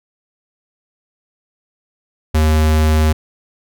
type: tone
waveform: square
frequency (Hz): 77.78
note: D#2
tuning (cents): 0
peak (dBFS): -11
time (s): 2.34-3.13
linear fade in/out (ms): 10
effects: none